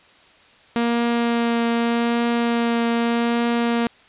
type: tone with vibrato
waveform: sawtooth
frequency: 234.6 Hz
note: A#3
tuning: 11 cents sharp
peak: -14 dBFS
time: 0.76-3.87 s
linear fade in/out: 0 ms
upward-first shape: triangle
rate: 0.83 Hz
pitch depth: 12 cents each way
effects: white hiss -51 dBFS RMS until 4.08 s + resampled to 8000 Hz